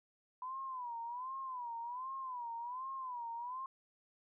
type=tone with vibrato; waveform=sine; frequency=996 Hz; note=B5; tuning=14 cents sharp; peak=-40 dBFS; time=0.42-3.66 s; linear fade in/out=2 ms; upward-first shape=sine; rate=1.3 Hz; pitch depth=130 cents each way; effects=none